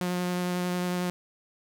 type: tone with vibrato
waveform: sawtooth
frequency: 179 Hz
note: F3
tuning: 43 cents sharp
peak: -23 dBFS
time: 0.01-1.1 s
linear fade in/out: 0 ms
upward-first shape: triangle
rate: 11 Hz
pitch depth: 12 cents each way
effects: none